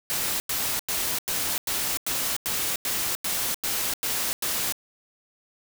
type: noise bursts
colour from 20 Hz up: white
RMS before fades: -27 dBFS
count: 12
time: 0.1-4.723 s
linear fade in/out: 0 ms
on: 300 ms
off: 93 ms
effects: none